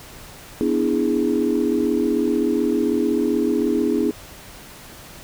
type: chord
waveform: sine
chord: E dominant seventh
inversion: second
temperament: equal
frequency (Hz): 246.9 / 293.7 / 329.6 / 415.3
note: B3 / D4 / E4 / G#4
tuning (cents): 0 / 0 / 0 / 0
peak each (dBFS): -22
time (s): 0.61-4.11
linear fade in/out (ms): 0
effects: tanh soft clip ceiling -8 dBFS + pink hiss -41 dBFS RMS until 5.23 s